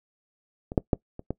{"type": "clicks", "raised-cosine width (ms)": 2, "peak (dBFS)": [-21, -6, -7, -24, -15], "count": 5, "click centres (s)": [0.719, 0.778, 0.932, 1.194, 1.306], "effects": ["noise-tail reverb RT60 0.1 s tail -22 dB re dry"]}